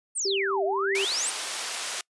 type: exponential two-way sweep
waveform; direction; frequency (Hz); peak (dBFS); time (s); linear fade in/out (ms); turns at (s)
sine; down then up; 9397 to 597 to 9397; -26; 0.15-1.31; 20; 0.64
type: tone with tremolo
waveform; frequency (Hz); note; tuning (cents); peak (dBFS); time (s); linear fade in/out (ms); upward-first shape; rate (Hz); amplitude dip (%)
sine; 392; G4; 0; -25; 0.25-1.05; 5; sine; 3.4; 25
type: band-pass noise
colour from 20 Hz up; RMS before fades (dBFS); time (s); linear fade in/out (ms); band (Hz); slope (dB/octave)
white; -33; 0.95-2.01; 2; 510 to 7600; 12
effects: noise-tail reverb RT60 0.1 s tail -26 dB re dry + resampled to 24000 Hz